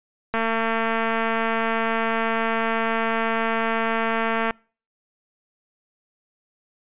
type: click train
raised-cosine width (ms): 0.5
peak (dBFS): -9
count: 943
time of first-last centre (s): 0.34-4.508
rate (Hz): 226
effects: noise-tail reverb RT60 0.4 s tail -26 dB re dry + resampled to 8000 Hz